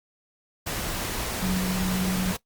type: tone in noise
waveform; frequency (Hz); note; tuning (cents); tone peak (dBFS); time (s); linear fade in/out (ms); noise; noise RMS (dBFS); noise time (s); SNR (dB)
sine; 185; F#3; 0; -24; 1.42-2.33; 10; pink; -30; 0.66-2.37; +3
effects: noise-tail reverb RT60 0.1 s tail -19 dB re dry + Opus 48 kbps